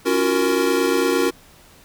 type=chord; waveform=square; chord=Gb major seventh; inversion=second; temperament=equal with one note detuned; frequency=277.2 / 341.3 / 370 / 466.2 Hz; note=Db4 / F4 / Gb4 / Bb4; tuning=0 / -40 / 0 / 0 cents; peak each=-24 / -24 / -22 / -22 dBFS; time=0.05-1.31 s; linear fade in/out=20 ms; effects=pink hiss -49 dBFS RMS until 1.84 s